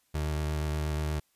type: tone with vibrato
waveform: 30% pulse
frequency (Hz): 76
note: D#2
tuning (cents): -40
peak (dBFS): -26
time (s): 0.14-1.2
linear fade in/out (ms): 10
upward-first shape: square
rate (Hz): 8.4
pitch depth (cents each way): 16
effects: white hiss -71 dBFS RMS until 1.35 s + resampled to 32000 Hz